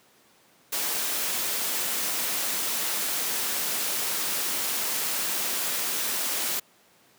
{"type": "noise", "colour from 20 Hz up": "white", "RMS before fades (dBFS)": -28, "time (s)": [0.72, 6.6], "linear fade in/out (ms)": 10, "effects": ["pink hiss -59 dBFS RMS until 7.18 s", "high-pass 200 Hz 12 dB/octave"]}